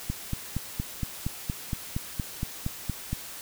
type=click train; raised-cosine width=5 ms; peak=-16 dBFS; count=14; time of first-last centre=0.1-3.13 s; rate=4.29 Hz; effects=white hiss -41 dBFS RMS until 3.41 s